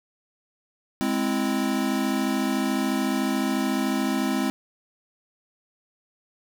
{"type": "chord", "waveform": "square", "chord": "Ab augmented", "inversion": "none", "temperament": "equal with one note detuned", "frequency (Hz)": [207.7, 261.6, 330.8], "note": ["Ab3", "C4", "E4"], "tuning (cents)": [0, 0, 6], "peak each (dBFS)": [-28, -26, -30], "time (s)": [1.01, 4.5], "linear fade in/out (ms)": 0, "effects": []}